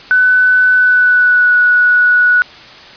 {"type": "tone with pitch glide", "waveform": "sine", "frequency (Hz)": [1500, 1469.1], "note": ["F#6", "F#6"], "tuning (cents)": [23, -13], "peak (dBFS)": -6, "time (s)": [0.11, 2.42], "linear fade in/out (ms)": 0, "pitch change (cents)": -36, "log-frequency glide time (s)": [0.76, 1.55], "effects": ["white hiss -35 dBFS RMS until 2.96 s", "resampled to 11025 Hz"]}